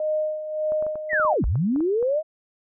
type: tone with tremolo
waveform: sine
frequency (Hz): 616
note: D#5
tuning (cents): -17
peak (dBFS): -20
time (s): 0-1.34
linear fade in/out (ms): 2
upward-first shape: sine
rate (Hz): 1.7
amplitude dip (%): 65
type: clicks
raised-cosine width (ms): 1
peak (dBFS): -25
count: 12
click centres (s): 0.721 / 0.825 / 0.866 / 0.956 / 1.132 / 1.198 / 1.25 / 1.44 / 1.556 / 1.761 / 1.806 / 2.027
type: linear two-way sweep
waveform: sine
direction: down then up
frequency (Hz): 2070 to 39 to 645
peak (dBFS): -19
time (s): 1.09-2.23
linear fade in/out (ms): 50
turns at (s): 1.45
effects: none